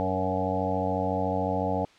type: harmonic tone with a mistuned harmonic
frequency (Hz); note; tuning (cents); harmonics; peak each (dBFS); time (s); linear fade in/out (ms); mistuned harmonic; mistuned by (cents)
93.9; F#2; +26; 1 / 2 / 3 / 5 / 6 / 7 / 8 / 9; -33 / -33 / -33 / -33 / -33 / -33 / -33 / -33; 0-1.85; 0; 6; -25
effects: white hiss -56 dBFS RMS until 1.98 s + low-pass 4000 Hz 12 dB/octave